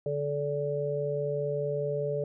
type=harmonic tone; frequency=144.9 Hz; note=D3; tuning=23 cents flat; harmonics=1 / 3 / 4; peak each=-34 / -31 / -32 dBFS; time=0.06-2.24 s; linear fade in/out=2 ms; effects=none